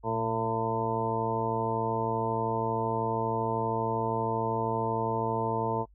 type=harmonic tone with a mistuned harmonic; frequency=112.7 Hz; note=A2; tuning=42 cents sharp; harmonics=1 / 2 / 3 / 4 / 5 / 6 / 8 / 9; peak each=-35 / -37 / -38 / -32 / -40 / -36 / -31 / -37 dBFS; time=0.03-5.86 s; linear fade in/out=50 ms; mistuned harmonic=1; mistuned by=+52 cents; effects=noise-tail reverb RT60 0.1 s tail -25 dB re dry + added 50 Hz sine -55 dBFS peak until 5.94 s